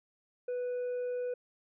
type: tone with hard clipping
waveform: sine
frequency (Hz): 493.9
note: B4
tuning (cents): 0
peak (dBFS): -33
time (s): 0.48-1.34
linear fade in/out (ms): 5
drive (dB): 2
effects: resampled to 8000 Hz